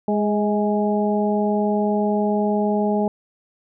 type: harmonic tone with a mistuned harmonic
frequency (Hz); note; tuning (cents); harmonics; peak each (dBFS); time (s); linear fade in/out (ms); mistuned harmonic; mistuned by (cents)
207.7; G#3; 0; 1 / 2 / 3 / 4; -20 / -23 / -25 / -26; 0.08-3.08; 2; 3; +31
effects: none